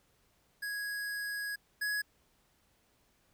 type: tone pair in turn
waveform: square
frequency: 1661.2 / 1675.7 Hz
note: G#6 / G#6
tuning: 0 / +15 cents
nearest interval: unison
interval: 15 cents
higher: second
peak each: -36 / -32 dBFS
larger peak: second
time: 0.62-1.56 / 1.81-2.02 s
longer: first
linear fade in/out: 10 ms
effects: pink hiss -71 dBFS RMS until 3.33 s